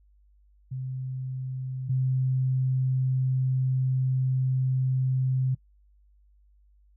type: tone pair in turn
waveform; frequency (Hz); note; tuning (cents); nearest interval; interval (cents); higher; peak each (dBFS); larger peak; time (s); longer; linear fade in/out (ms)
sine; 130 / 130; C3 / C3; -11 / -11; unison; 0; neither; -30 / -22; second; 0.71-1.89 / 1.89-5.55; second; 10
effects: noise-tail reverb RT60 0.1 s tail -23 dB re dry + added 50 Hz sine -57 dBFS peak until 6.96 s